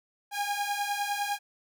sawtooth beating tone pair, 810 / 819.9 Hz, G#5 / G#5, -43 / -22 cents, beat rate 9.9 Hz, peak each -28 dBFS, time 0.31-1.39 s, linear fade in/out 50 ms, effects none

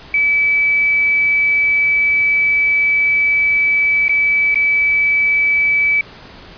sine tone with dropouts, 2298 Hz, D7, 38 cents flat, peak -11 dBFS, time 0.14-6.01 s, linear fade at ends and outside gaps 2 ms, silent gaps 4.082-4.093 / 4.545-4.556 s, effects pink hiss -38 dBFS RMS until 6.57 s + resampled to 11025 Hz

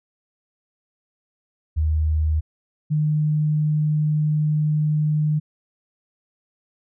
sine tone pair in turn, 77.78 / 152.01 Hz, D#2 / D#3, 0 / -40 cents, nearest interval octave, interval 1160 cents, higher second, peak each -17 dBFS, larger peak neither, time 1.76-2.41 / 2.9-5.4 s, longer second, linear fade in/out 20 ms, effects none

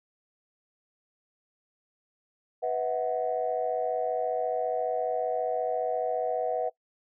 sine chord, B suspended fourth, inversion none, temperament equal with one note detuned, 493.9 / 645.3 / 740 Hz, B4 / E5 / F#5, 0 / -37 / 0 cents, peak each -30 dBFS, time 2.62-6.7 s, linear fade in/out 20 ms, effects noise-tail reverb RT60 0.1 s tail -21 dB re dry + tanh soft clip ceiling -17 dBFS

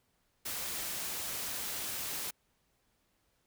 white noise, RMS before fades -38 dBFS, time 0.45-2.31 s, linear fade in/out 10 ms, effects pink hiss -75 dBFS RMS until 3.46 s

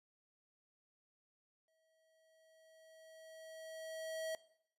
square tone with exponential growth, 642 Hz, E5, 46 cents flat, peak -39 dBFS, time 1.68-4.35 s, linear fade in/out 1 ms, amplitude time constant 580 ms, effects noise-tail reverb RT60 0.7 s tail -18 dB re dry + resampled to 32000 Hz

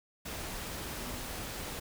sine tone in noise, 251 Hz, B3, 28 cents sharp, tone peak -47 dBFS, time 0.98-1.19 s, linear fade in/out 10 ms, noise pink, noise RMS -40 dBFS, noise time 0.25-1.8 s, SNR -10 dB, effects none

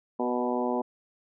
harmonic tone with a mistuned harmonic, 123.47 Hz, B2, in tune, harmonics 2 / 3 / 4 / 5 / 6 / 7 / 8, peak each -30 / -32 / -33 / -34 / -35 / -35 / -36 dBFS, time 0.19-0.82 s, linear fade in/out 10 ms, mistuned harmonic 4, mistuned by -21 cents, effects none

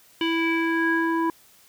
square tone with low-pass filter sweep, 329.6 Hz, E4, in tune, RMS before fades -23 dBFS, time 0.21-1.3 s, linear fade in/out 2 ms, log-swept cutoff 2900 to 1200 Hz, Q 5.8, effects white hiss -55 dBFS RMS until 1.68 s

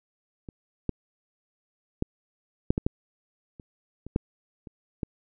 clicks, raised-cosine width 3 ms, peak -26 / -13 / -12 / -7 / -12 / -10 / -30 / -26 / -9 / -29 / -16 dBFS, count 11, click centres 0.488 / 0.893 / 2.024 / 2.705 / 2.779 / 2.865 / 3.598 / 4.066 / 4.161 / 4.672 / 5.032 s, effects none

